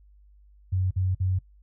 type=tone bursts; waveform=sine; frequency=93.2 Hz; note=F#2; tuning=13 cents sharp; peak=-22 dBFS; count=3; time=0.72-1.39 s; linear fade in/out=10 ms; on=190 ms; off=50 ms; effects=noise-tail reverb RT60 0.1 s tail -19 dB re dry + added 50 Hz sine -52 dBFS peak until 1.62 s